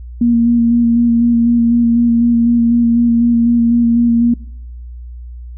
sine tone with vibrato, 234.8 Hz, A#3, 13 cents sharp, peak -8 dBFS, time 0.21-4.34 s, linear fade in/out 5 ms, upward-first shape square, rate 4 Hz, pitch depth 16 cents each way, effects noise-tail reverb RT60 0.8 s tail -22 dB re dry + added 60 Hz sine -27 dBFS peak until 5.57 s

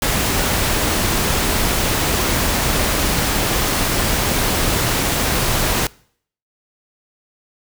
pink noise, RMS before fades -18 dBFS, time 0.02-5.87 s, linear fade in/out 2 ms, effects noise-tail reverb RT60 0.6 s tail -24 dB re dry

